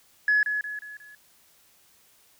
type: tone with echo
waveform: sine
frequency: 1696 Hz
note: G#6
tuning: 36 cents sharp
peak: -17 dBFS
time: 0.28-0.43 s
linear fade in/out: 2 ms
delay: 180 ms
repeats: 4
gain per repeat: -7 dB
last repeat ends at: 1.15 s
effects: tanh soft clip ceiling -14 dBFS + white hiss -60 dBFS RMS until 2.39 s